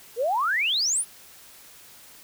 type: exponential sweep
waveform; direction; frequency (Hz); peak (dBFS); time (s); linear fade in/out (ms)
sine; up; 440 to 10890; -21; 0.16-1.05; 50
effects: white hiss -49 dBFS RMS until 2.23 s